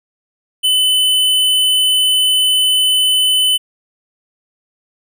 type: tone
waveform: square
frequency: 3018 Hz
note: F#7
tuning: 34 cents sharp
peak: -11 dBFS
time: 0.63-3.58 s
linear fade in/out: 20 ms
effects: none